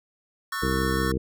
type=chord; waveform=square; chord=F# minor seventh; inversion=second; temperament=equal with one note detuned; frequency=1108.7 / 1318.5 / 1480 / 1797 Hz; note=C#6 / E6 / F#6 / A6; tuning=0 / 0 / 0 / +36 cents; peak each=-33 / -36 / -36 / -33 dBFS; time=0.52-1.12 s; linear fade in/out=5 ms
type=harmonic tone; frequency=65.41 Hz; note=C2; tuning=in tune; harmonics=1 / 2 / 3 / 4 / 5 / 6 / 7; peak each=-29 / -31 / -30 / -35 / -30 / -34 / -30 dBFS; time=0.62-1.18 s; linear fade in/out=10 ms
effects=none